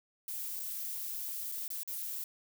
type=noise with dropouts; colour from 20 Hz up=violet; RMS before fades=-39 dBFS; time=0.28-2.24 s; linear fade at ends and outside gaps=1 ms; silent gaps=0.595-0.599 / 1.517-1.521 / 1.68-1.703 / 1.833-1.876 s; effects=none